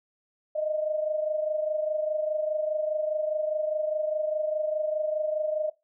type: tone pair together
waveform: sine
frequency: 613.1 / 638 Hz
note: D#5 / D#5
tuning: -26 / +43 cents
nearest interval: minor second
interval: 69 cents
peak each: -26 / -33 dBFS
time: 0.55-5.7 s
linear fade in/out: 10 ms
effects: noise-tail reverb RT60 0.2 s tail -18 dB re dry